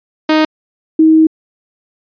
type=tone pair in turn; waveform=sawtooth / sine; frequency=311.1 / 317.3 Hz; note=D#4 / D#4; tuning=0 / +34 cents; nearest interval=unison; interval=34 cents; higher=second; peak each=-4 dBFS; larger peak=neither; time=0.29-0.45 / 0.99-1.27 s; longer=second; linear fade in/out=5 ms; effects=resampled to 11025 Hz